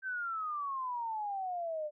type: exponential sweep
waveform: sine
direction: down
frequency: 1568 to 590 Hz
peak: -34 dBFS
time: 0.02-1.91 s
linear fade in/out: 50 ms
effects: none